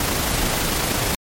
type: noise with amplitude modulation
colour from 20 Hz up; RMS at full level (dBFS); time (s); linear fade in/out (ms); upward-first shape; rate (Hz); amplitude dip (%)
pink; -20; 0-1.15; 2; sine; 26.5; 30
effects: MP3 64 kbps